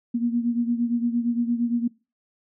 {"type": "beating tone pair", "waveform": "sine", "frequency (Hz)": [235.3, 244], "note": ["A#3", "B3"], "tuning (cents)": [16, -21], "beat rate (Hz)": 8.7, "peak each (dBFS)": [-22, -27], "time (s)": [0.14, 1.88], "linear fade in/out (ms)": 10, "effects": ["noise-tail reverb RT60 0.3 s tail -22 dB re dry"]}